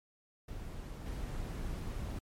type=noise with level steps; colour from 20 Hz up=brown; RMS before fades=-43 / -39 dBFS; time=0.48-2.19 s; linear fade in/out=5 ms; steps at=1.06 s; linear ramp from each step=2 ms; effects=MP3 64 kbps